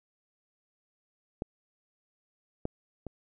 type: clicks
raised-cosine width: 2 ms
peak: -19 / -18 / -25 dBFS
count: 3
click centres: 1.421 / 2.654 / 3.067 s
effects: none